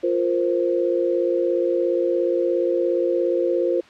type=chord; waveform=sine; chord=F suspended fourth; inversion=none; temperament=equal; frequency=349.2 / 466.2 / 523.3 Hz; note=F4 / Bb4 / C5; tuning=0 / 0 / 0 cents; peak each=-21 / -25 / -22 dBFS; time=0.03-3.81 s; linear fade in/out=10 ms; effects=white hiss -48 dBFS RMS until 3.89 s + low-pass 3000 Hz 12 dB/octave